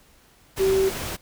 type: tone in noise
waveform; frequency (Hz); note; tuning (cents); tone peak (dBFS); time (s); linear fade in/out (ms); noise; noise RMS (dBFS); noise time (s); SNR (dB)
sine; 384.6; G4; -33; -17; 0.59-0.9; 20; pink; -31; 0.56-1.17; +11
effects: pink hiss -56 dBFS RMS until 1.21 s